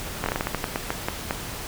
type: slowing click train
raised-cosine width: 0.5 ms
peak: -9 dBFS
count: 13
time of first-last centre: 0.24-1.309 s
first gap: 21 ms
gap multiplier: 1.24
effects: pink hiss -34 dBFS RMS until 1.67 s